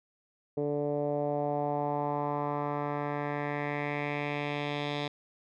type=tone with low-pass filter sweep; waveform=10% pulse; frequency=145.8 Hz; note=D3; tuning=12 cents flat; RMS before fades=-32 dBFS; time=0.57-5.08 s; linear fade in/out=5 ms; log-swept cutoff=460 to 3700 Hz; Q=2.7; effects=none